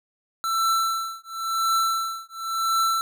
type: tone with tremolo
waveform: square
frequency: 1336 Hz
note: E6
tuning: 23 cents sharp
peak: -19 dBFS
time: 0.44-3.01 s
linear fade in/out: 0 ms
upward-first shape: triangle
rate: 0.95 Hz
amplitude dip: 100%
effects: none